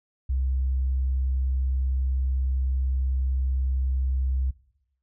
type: tone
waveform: sine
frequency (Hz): 65.41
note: C2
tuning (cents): 0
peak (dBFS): -21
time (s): 0.29-4.51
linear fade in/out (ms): 10
effects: noise-tail reverb RT60 0.8 s tail -21 dB re dry + tanh soft clip ceiling -18 dBFS